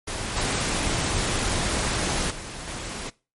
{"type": "noise with level steps", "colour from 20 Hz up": "pink", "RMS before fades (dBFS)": [-30, -25, -36, -33], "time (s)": [0.07, 3.1], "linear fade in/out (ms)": 10, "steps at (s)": [0.36, 2.3, 2.67], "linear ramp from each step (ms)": 10, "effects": ["noise-tail reverb RT60 0.3 s tail -21 dB re dry", "MP3 48 kbps"]}